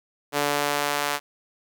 sawtooth tone with high-pass filter sweep, 145 Hz, D3, 22 cents flat, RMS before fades -25 dBFS, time 0.32-1.2 s, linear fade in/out 50 ms, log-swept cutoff 470 to 890 Hz, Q 0.85, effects none

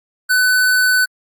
square tone, 1503 Hz, F#6, 27 cents sharp, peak -12 dBFS, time 0.29-1.06 s, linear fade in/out 20 ms, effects Opus 48 kbps

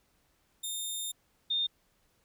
15% pulse / sine tone pair in turn, 3640 / 3640 Hz, A#7 / A#7, -42 / -42 cents, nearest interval unison, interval 0 cents, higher neither, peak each -27 dBFS, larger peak neither, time 0.63-1.12 / 1.5-1.67 s, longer first, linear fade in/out 10 ms, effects pink hiss -71 dBFS RMS until 2.24 s

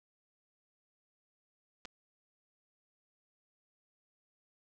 clicks, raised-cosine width 0.2 ms, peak -28 dBFS, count 2, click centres 1.851 / 1.855 s, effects none

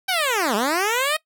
10% pulse linear two-way sweep, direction down then up, 782 to 196 to 636 Hz, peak -11 dBFS, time 0.08-1.17 s, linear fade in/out 10 ms, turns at 0.55 s, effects noise-tail reverb RT60 0.1 s tail -20 dB re dry

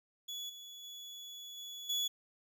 35% pulse tone with level steps, 3402 Hz, G#7, 41 cents sharp, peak -38 / -46 / -44 / -42 / -30 dBFS, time 0.28-2.08 s, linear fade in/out 10 ms, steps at 0.49 / 0.83 / 1.57 / 1.89 s, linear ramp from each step 10 ms, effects none

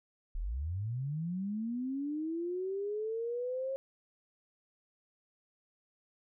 sine linear sweep, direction up, 32.7 to 542 Hz, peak -33 dBFS, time 0.35-3.76 s, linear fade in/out 0 ms, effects none

